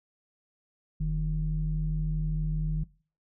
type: tone pair together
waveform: sine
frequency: 43.65 / 155.56 Hz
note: F1 / D#3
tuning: 0 / 0 cents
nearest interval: octave + minor seventh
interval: 2200 cents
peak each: -28 dBFS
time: 1-2.84 s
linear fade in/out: 10 ms
effects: noise-tail reverb RT60 0.4 s tail -21 dB re dry + tanh soft clip ceiling -19 dBFS